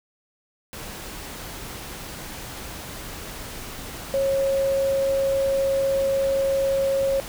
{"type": "tone in noise", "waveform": "sine", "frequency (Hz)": 545, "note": "C#5", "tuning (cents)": -29, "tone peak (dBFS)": -19, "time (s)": [4.14, 7.2], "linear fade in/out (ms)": 0, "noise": "pink", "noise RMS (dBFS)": -36, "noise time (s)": [0.73, 7.28], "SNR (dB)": 14, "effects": []}